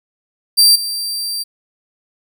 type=tone with level steps; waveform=sawtooth; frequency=4699 Hz; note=D8; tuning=in tune; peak=-4 / -17 dBFS; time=0.57-1.44 s; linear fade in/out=20 ms; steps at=0.75 s; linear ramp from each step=10 ms; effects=none